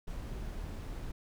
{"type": "noise", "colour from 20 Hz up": "brown", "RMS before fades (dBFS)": -40, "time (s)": [0.07, 1.12], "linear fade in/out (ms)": 10, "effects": []}